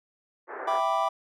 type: band-pass noise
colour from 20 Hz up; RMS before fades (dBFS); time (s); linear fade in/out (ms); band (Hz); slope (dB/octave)
pink; -37; 0.47-0.81; 50; 350 to 1800; 48
type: chord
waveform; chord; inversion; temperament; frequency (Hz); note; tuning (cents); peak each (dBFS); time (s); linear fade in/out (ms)
triangle; E minor seventh; none; equal; 659.3 / 784 / 987.8 / 1174.7; E5 / G5 / B5 / D6; 0 / 0 / 0 / 0; -27; 0.67-1.09; 10
effects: none